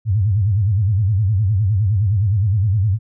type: tone with vibrato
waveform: sine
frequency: 101.5 Hz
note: G#2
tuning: 39 cents flat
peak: -13 dBFS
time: 0.05-2.99 s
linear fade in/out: 50 ms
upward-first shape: sine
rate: 9.7 Hz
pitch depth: 190 cents each way
effects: none